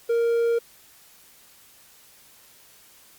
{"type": "tone", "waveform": "triangle", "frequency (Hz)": 466.2, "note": "A#4", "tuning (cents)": 0, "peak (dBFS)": -17, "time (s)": [0.09, 0.59], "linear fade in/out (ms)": 10, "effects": ["white hiss -53 dBFS RMS until 3.18 s", "Opus 48 kbps"]}